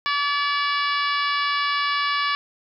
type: harmonic tone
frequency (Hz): 574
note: D5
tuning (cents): -40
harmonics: 2 / 3 / 4 / 5 / 6 / 7 / 8 / 9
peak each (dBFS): -23 / -27 / -29 / -31 / -33 / -34 / -35 / -36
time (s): 0.06-2.35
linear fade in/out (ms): 0
effects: none